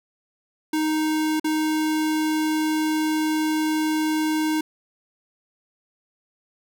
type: tone with dropouts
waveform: square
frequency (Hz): 311.1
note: D#4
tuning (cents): 0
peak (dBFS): -21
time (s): 0.73-4.61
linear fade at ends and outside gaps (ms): 5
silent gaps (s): 1.398-1.443
effects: none